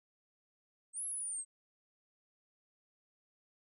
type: exponential two-way sweep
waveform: sine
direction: up then down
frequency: 8160 to 11175 to 8160 Hz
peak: -37 dBFS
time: 0.93-1.45 s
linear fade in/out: 50 ms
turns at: 1.04 s
effects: none